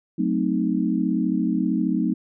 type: chord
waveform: sine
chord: F# diminished seventh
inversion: none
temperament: equal with one note detuned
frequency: 185 / 220 / 258.5 / 311.1 Hz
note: F#3 / A3 / C4 / Eb4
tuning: 0 / 0 / -21 / 0 cents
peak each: -25 dBFS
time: 0.18-2.14 s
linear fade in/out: 10 ms
effects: none